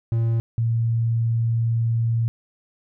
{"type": "tone pair in turn", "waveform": ["triangle", "sine"], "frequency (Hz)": [114.8, 115.21], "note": ["A#2", "A#2"], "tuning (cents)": [-26, -20], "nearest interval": "unison", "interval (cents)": 6, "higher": "second", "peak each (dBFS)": [-16, -18], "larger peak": "first", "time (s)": [[0.12, 0.4], [0.58, 2.28]], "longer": "second", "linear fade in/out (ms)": 0, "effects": []}